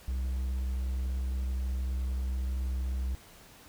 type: tone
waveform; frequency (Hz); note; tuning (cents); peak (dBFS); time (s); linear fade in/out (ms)
triangle; 64.2; C2; -32; -27; 0.08-3.15; 0
effects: pink hiss -54 dBFS RMS until 3.68 s